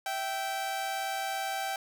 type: tone pair together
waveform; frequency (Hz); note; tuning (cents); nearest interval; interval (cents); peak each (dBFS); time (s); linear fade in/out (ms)
sawtooth; 659.3 / 777; E5 / G5; 0 / -16; minor third; 284; -36 / -28; 0.06-1.76; 2
effects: none